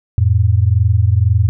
sine tone pair together, 88 / 110 Hz, F2 / A2, +14 / 0 cents, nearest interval major third, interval 386 cents, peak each -12 dBFS, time 0.18-1.49 s, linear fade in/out 0 ms, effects none

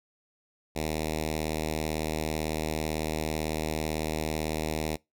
5% pulse tone with notch filter, 78 Hz, D#2, 5 cents sharp, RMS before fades -31 dBFS, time 0.75-4.97 s, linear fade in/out 20 ms, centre 1200 Hz, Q 1.1, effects noise-tail reverb RT60 0.2 s tail -24 dB re dry

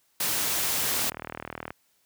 white noise, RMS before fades -27 dBFS, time 0.2-1.1 s, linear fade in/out 5 ms
click train, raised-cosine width 0.5 ms, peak -19 dBFS, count 35, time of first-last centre 0.84-1.705 s, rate 39.3 Hz
effects white hiss -68 dBFS RMS until 2.05 s + high-pass 60 Hz 12 dB/octave

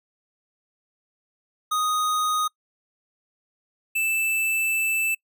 square tone pair in turn, 1244.5 / 2643 Hz, D#6 / E7, 0 / +4 cents, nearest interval octave + minor second, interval 1304 cents, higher second, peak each -22 dBFS, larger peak neither, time 1.71-2.48 / 3.95-5.15 s, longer second, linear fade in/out 10 ms, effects noise-tail reverb RT60 0.1 s tail -26 dB re dry

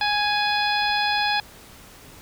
harmonic tone with a mistuned harmonic, 830.6 Hz, G#5, in tune, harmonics 1 / 2 / 3 / 4 / 5 / 6, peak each -23 / -26 / -28 / -29 / -30 / -31 dBFS, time 0.01-1.4 s, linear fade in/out 2 ms, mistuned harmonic 4, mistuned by +43 cents, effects pink hiss -46 dBFS RMS until 2.21 s

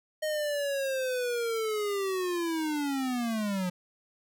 square linear sweep, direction down, 622.3 to 176.8 Hz, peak -29 dBFS, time 0.22-3.7 s, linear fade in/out 10 ms, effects none

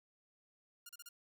5% pulse tone bursts, 1413 Hz, F6, 20 cents sharp, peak -38 dBFS, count 4, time 0.86-1.09 s, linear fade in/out 5 ms, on 32 ms, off 34 ms, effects none

